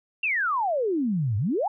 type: exponential two-way sweep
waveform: sine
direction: down then up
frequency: 2794 to 96.2 to 893 Hz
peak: -22 dBFS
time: 0.23-1.68 s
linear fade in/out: 5 ms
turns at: 1.37 s
effects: none